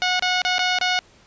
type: tone with dropouts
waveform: 10% pulse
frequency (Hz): 730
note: F#5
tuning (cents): -24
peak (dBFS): -10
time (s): 0.02-0.99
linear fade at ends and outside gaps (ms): 0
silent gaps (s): 0.195-0.224 / 0.418-0.45 / 0.583-0.592 / 0.787-0.812
effects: pink hiss -53 dBFS RMS until 1.26 s + resampled to 16000 Hz